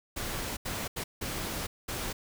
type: noise bursts at uneven times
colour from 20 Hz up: pink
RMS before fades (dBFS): -35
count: 5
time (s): 0.16-0.57 / 0.65-0.88 / 0.96-1.04 / 1.21-1.67 / 1.88-2.13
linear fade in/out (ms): 10
effects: none